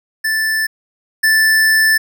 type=tone pair in turn; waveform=square; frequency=1760 / 1760 Hz; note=A6 / A6; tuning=0 / 0 cents; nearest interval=unison; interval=0 cents; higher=neither; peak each=-15 / -10 dBFS; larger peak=second; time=0.24-0.67 / 1.23-1.98 s; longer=second; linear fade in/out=10 ms; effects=none